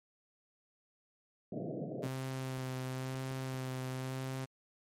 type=band-pass noise; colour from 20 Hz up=pink; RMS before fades=-40 dBFS; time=1.52-2.07 s; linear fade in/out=2 ms; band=120 to 680 Hz; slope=96 dB/octave
type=tone with vibrato; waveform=sawtooth; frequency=130.6 Hz; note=C3; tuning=3 cents flat; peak=-33 dBFS; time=2.02-4.46 s; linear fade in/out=20 ms; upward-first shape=sine; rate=0.98 Hz; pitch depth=17 cents each way
type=clicks; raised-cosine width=2 ms; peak=-38 dBFS; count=3; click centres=2.58 / 3.313 / 3.543 s
effects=MP3 64 kbps